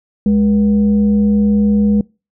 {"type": "tone with frequency modulation", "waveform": "sine", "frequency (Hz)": 207.7, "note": "G#3", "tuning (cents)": 0, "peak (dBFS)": -9, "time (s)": [0.26, 2.01], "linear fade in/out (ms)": 2, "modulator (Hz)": 274, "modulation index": 0.35, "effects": ["noise-tail reverb RT60 0.3 s tail -25 dB re dry"]}